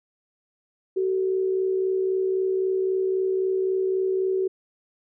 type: tone pair together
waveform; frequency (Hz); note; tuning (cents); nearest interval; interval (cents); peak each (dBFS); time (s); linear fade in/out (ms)
sine; 378.3 / 442.1; F#4 / A4; +38 / +8; minor third; 270; -21 / -32; 0.96-4.48; 10
effects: none